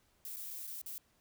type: noise with dropouts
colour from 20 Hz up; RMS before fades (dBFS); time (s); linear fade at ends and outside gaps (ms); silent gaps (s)
violet; -44; 0.25-0.98; 0; 0.36-0.368 / 0.504-0.508 / 0.669-0.675 / 0.815-0.862
effects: pink hiss -72 dBFS RMS until 1.2 s